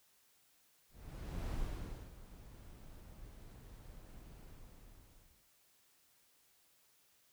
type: noise with ADSR envelope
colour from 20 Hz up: brown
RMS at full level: -39 dBFS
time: 0.89-5.49 s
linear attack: 630 ms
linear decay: 590 ms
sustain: -15 dB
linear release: 1000 ms
effects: white hiss -71 dBFS RMS until 7.32 s